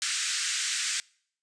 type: band-pass noise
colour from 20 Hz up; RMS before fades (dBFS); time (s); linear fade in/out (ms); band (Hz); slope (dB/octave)
white; -30; 0.02-1; 0; 1400 to 8500; 48
effects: noise-tail reverb RT60 0.6 s tail -26 dB re dry + resampled to 22050 Hz